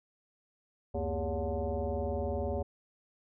sine tone with frequency modulation, 248.4 Hz, B3, 10 cents sharp, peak -30 dBFS, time 0.94-2.63 s, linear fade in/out 10 ms, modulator 159 Hz, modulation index 2.8, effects none

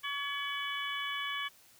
harmonic tone with a mistuned harmonic, 566 Hz, C#5, 36 cents sharp, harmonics 2 / 3 / 4 / 5 / 6, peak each -39 / -40 / -40 / -40 / -43 dBFS, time 0.03-1.49 s, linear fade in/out 20 ms, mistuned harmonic 5, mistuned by +97 cents, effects white hiss -61 dBFS RMS until 1.79 s

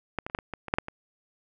clicks, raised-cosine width 0.5 ms, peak -13 / -19 / -29 / -11 / -18 / -19 / -22 / -7 / -8 / -21 dBFS, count 10, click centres 0.187 / 0.265 / 0.299 / 0.349 / 0.388 / 0.537 / 0.683 / 0.739 / 0.785 / 0.884 s, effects none

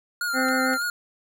square tone with vibrato, 1419 Hz, F6, 27 cents sharp, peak -25 dBFS, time 0.21-0.9 s, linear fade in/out 2 ms, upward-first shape sine, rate 6.6 Hz, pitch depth 36 cents each way
harmonic tone, 259.8 Hz, C4, 12 cents flat, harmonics 1 / 2 / 3 / 5 / 6 / 7 / 8, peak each -25 / -28 / -30 / -32 / -33 / -33 / -34 dBFS, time 0.33-0.78 s, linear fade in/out 50 ms
clicks, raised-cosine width 0.2 ms, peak -22 / -23 / -32 dBFS, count 3, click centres 0.486 / 0.735 / 0.817 s
effects none

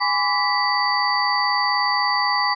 sine tone cluster, 822 / 1014 / 1153 / 1968 / 4618 Hz, G#5 / B5 / D6 / B6 / D8, -18 / +45 / -32 / -7 / -30 cents, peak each -24 dBFS, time 0-2.55 s, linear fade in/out 20 ms, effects none

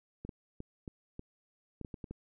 clicks, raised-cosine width 3 ms, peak -29 dBFS, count 10, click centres 0.25 / 0.292 / 0.604 / 0.878 / 1.194 / 1.813 / 1.848 / 1.942 / 2.042 / 2.11 s, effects none

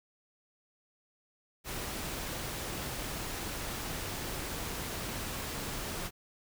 pink noise, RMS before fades -38 dBFS, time 1.64-6.11 s, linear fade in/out 50 ms, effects none

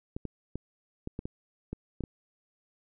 clicks, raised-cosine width 3 ms, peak -22 dBFS, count 9, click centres 0.165 / 0.253 / 0.556 / 1.074 / 1.191 / 1.255 / 1.73 / 2.007 / 2.038 s, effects none

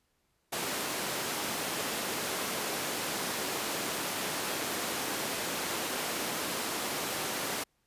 pink high-pass noise, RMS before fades -34 dBFS, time 0.52-7.64 s, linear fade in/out 10 ms, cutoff 260 Hz, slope 12 dB/octave, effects pink hiss -75 dBFS RMS until 7.86 s + resampled to 32000 Hz

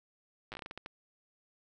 slowing click train, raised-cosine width 0.3 ms, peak -26 dBFS, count 11, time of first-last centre 0.52-0.861 s, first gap 8 ms, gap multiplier 1.3, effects none

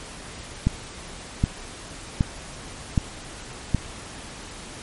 click train, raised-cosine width 5 ms, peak -6 dBFS, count 5, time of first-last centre 0.67-3.747 s, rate 1.3 Hz, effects pink hiss -39 dBFS RMS until 4.82 s + MP3 48 kbps

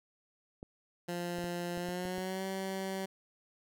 clicks, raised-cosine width 2 ms, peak -31 dBFS, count 7, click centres 0.629 / 1.386 / 1.442 / 1.775 / 1.888 / 2.053 / 2.182 s
15% pulse tone with pitch glide, 174.61 to 191.52 Hz, F3 to G3, 0 to -40 cents, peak -29 dBFS, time 1.08-3.06 s, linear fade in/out 10 ms, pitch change +160 cents, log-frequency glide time 1.76-2.45 s
effects none

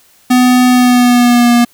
square tone with pitch glide, 250.2 to 239 Hz, B3 to A#3, +23 to +43 cents, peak -6 dBFS, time 0.3-1.65 s, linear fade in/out 10 ms, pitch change -80 cents, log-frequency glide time 0.69-1.53 s, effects white hiss -48 dBFS RMS until 1.73 s

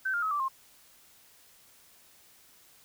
sine tone with pitch steps, 1540 / 1404.1 / 1280.1 / 1167.1 / 1064.1 Hz, G6 / F6 / D#6 / D6 / C6, -31 / +9 / +49 / -11 / +29 cents, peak -27 dBFS, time 0.05-0.485 s, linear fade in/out 10 ms, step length 87 ms, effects white hiss -59 dBFS RMS until 2.84 s

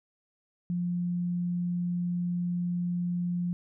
sine tone, 175.8 Hz, F3, 12 cents sharp, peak -27 dBFS, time 0.7-3.53 s, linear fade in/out 0 ms, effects none

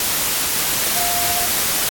sine tone in noise, 703 Hz, F5, 11 cents sharp, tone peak -26 dBFS, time 0.96-1.46 s, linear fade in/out 2 ms, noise white, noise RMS -19 dBFS, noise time 0-1.89 s, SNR -10 dB, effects AAC 64 kbps

